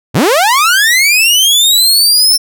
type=linear sweep; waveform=sawtooth; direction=up; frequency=84.5 to 5380 Hz; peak=-3 dBFS; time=0.14-2.38 s; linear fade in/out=20 ms; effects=none